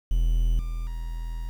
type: tone with level steps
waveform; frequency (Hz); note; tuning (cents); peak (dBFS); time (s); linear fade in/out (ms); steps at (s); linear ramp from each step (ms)
triangle; 41.2; E1; 0; -17 / -25 / -27; 0.11-1.49; 0; 0.59 / 0.87; 2
effects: 8-bit